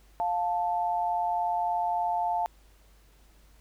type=tone pair together; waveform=sine; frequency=703.4 / 880 Hz; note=F5 / A5; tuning=+12 / 0 cents; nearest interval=major third; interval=388 cents; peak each=-28 dBFS; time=0.2-2.46 s; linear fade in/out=0 ms; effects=added 50 Hz sine -56 dBFS peak until 3.6 s + pink hiss -63 dBFS RMS until 3.6 s